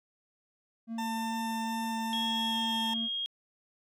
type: tone with vibrato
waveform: triangle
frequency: 226.6 Hz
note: A#3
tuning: 49 cents flat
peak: -32 dBFS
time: 0.87-3.09 s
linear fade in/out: 50 ms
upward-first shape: sine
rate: 2.4 Hz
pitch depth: 12 cents each way
type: tone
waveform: 40% pulse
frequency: 897 Hz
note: A5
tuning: 33 cents sharp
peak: -33 dBFS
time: 0.98-2.94 s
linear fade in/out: 5 ms
type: tone with pitch glide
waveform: sine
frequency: 3300 to 3256 Hz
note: G#7 to G#7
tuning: -12 to -35 cents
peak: -31 dBFS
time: 2.13-3.26 s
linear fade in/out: 0 ms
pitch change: -23 cents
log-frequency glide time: 2.5-2.56 s
effects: resampled to 32000 Hz